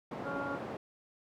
white band-pass noise, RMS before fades -41 dBFS, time 0.11-0.77 s, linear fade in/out 5 ms, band 130 to 690 Hz, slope 12 dB/octave
harmonic tone, 280 Hz, C#4, 18 cents sharp, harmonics 1 / 2 / 3 / 4 / 5, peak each -42 / -41 / -44 / -45 / -40 dBFS, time 0.23-0.59 s, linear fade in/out 50 ms
effects none

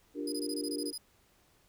sine chord, G minor seventh, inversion second, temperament equal, 293.7 / 349.2 / 392 / 466.2 Hz, D4 / F4 / G4 / Bb4, 0 / 0 / 0 / 0 cents, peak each -36 / -42 / -42 / -41 dBFS, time 0.14-0.93 s, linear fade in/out 50 ms
25% pulse tone bursts, 4978 Hz, D#8, in tune, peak -33 dBFS, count 10, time 0.27-0.979 s, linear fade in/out 5 ms, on 52 ms, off 21 ms
effects pink hiss -67 dBFS RMS until 1.68 s

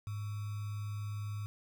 sine tone with sample-and-hold, 103.83 Hz, G#2, in tune, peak -36 dBFS, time 0.07-1.46 s, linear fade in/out 0 ms, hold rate 1225 Hz, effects none

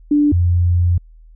sine tone pair in turn, 293.7 / 87.62 Hz, D4 / F2, 0 / +6 cents, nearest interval octave + major sixth, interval 2094 cents, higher first, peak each -10 / -11 dBFS, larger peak first, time 0.11-0.32 / 0.32-0.98 s, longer second, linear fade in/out 5 ms, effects added 40 Hz sine -40 dBFS peak until 1.35 s

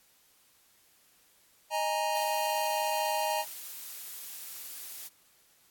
square chord, D# suspended fourth, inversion none, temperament just, 622.3 / 829.7 / 933.4 Hz, D#5 / G#5 / A#5, 0 / -2 / +2 cents, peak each -34 / -33 / -33 dBFS, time 1.7-3.45 s, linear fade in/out 50 ms
blue noise, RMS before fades -42 dBFS, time 2.14-5.09 s, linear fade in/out 20 ms
effects white hiss -64 dBFS RMS until 5.7 s + AAC 64 kbps

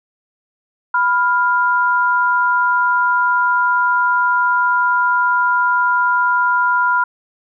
sine tone pair together, 987.8 / 1402.6 Hz, B5 / F6, 0 / +7 cents, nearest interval tritone, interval 607 cents, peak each -15 dBFS, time 0.94-7.04 s, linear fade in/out 5 ms, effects none

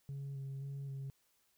sine tone with vibrato, 137.6 Hz, C#3, 12 cents flat, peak -38 dBFS, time 0.09-1.1 s, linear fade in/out 0 ms, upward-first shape square, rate 1.9 Hz, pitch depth 17 cents each way, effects tanh soft clip ceiling -39 dBFS + white hiss -75 dBFS RMS until 1.57 s

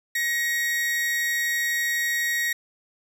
40% pulse tone pair together, 1892 / 2200 Hz, A#6 / C#7, +25 / -14 cents, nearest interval minor third, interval 261 cents, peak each -22 / -33 dBFS, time 0.15-2.53 s, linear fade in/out 5 ms, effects 10-bit

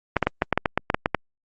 clicks, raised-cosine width 0.5 ms, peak -4 dBFS, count 12, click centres 0.167 / 0.227 / 0.27 / 0.421 / 0.527 / 0.576 / 0.658 / 0.776 / 0.901 / 0.945 / 1.059 / 1.147 s, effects Opus 32 kbps

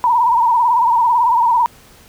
sine tone with vibrato, 950 Hz, A#5, 33 cents sharp, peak -10 dBFS, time 0.04-1.66 s, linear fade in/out 0 ms, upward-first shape sine, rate 18 Hz, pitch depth 88 cents each way, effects pink hiss -45 dBFS RMS until 2.08 s

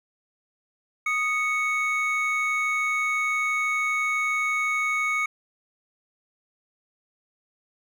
triangle tone pair together, 1244.2 / 2217 Hz, D#6 / C#7, 0 / 0 cents, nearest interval minor seventh, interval 1000 cents, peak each -26 / -22 dBFS, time 1.06-5.26 s, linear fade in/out 5 ms, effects none

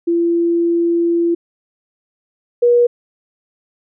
sine tone pair in turn, 340 / 480.8 Hz, F4 / B4, -46 / -46 cents, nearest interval tritone, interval 600 cents, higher second, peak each -12 / -8 dBFS, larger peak second, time 0.07-1.35 / 2.62-2.87 s, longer first, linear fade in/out 10 ms, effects none

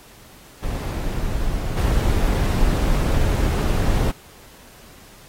brown noise with level steps, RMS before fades -24 / -18 dBFS, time 0.62-4.12 s, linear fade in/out 20 ms, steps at 1.76 s, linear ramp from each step 20 ms, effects pink hiss -47 dBFS RMS until 5.28 s + AAC 48 kbps

